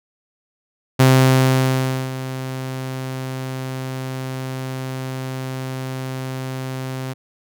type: tone with ADSR envelope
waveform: sawtooth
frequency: 130.81 Hz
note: C3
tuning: in tune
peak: -5 dBFS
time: 0.99-7.14 s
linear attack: 12 ms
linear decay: 1100 ms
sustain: -16 dB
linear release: 20 ms
effects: none